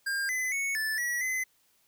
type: tone with pitch steps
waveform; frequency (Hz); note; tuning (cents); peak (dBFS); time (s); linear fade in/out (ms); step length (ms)
square; 1605 / 2021 / 2212 / 1751 / 1930 / 2037; G6 / B6 / C#7 / A6 / B6 / C7; +40 / +39 / -4 / -9 / -40 / -47; -29; 0.06-1.44; 10; 230
effects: white hiss -68 dBFS RMS until 1.87 s